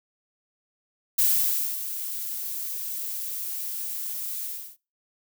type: noise with ADSR envelope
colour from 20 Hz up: violet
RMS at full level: -20 dBFS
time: 1.18-4.77 s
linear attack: 9 ms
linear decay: 580 ms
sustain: -12 dB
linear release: 320 ms
effects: noise-tail reverb RT60 0.3 s tail -23 dB re dry